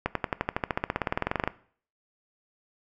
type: accelerating click train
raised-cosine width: 0.5 ms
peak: -10 dBFS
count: 24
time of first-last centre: 0.06-1.476 s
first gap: 93 ms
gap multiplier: 0.96
effects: noise-tail reverb RT60 0.5 s tail -18 dB re dry